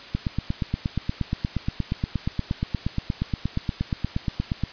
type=click train; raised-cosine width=5 ms; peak=-11 dBFS; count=39; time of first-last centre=0.15-4.636 s; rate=8.47 Hz; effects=white hiss -41 dBFS RMS until 4.72 s + resampled to 11025 Hz